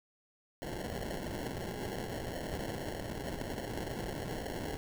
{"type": "noise with sample-and-hold", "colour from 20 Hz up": "white", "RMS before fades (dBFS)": -39, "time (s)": [0.62, 4.77], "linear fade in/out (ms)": 0, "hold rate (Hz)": 1225, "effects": []}